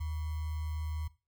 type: tone with sample-and-hold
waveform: sine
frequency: 77.78 Hz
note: D#2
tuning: in tune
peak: -33 dBFS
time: 0-1.08 s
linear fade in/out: 10 ms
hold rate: 1050 Hz
effects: noise-tail reverb RT60 0.3 s tail -17 dB re dry